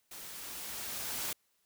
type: noise with level ramp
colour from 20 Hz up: white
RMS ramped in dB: -47 to -36 dBFS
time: 0.11-1.33 s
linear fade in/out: 5 ms
effects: white hiss -75 dBFS RMS until 1.65 s